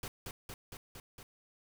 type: noise with echo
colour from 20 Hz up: pink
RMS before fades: -41 dBFS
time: 0.03-0.08 s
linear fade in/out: 2 ms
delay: 230 ms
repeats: 5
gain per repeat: -2 dB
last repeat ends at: 1.23 s
effects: none